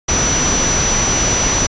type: tone in noise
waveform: sine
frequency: 5920 Hz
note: F#8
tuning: in tune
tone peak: -16 dBFS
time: 0.08-1.67 s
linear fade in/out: 10 ms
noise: pink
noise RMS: -17 dBFS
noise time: 0.08-1.67 s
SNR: -2 dB
effects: resampled to 16000 Hz